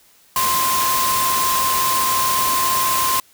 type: tone in noise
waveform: sine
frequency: 1046.5 Hz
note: C6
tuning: in tune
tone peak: -18 dBFS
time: 0.36-3.2 s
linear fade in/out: 2 ms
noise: white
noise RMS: -21 dBFS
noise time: 0.36-3.2 s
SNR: 0 dB
effects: white hiss -53 dBFS RMS until 3.33 s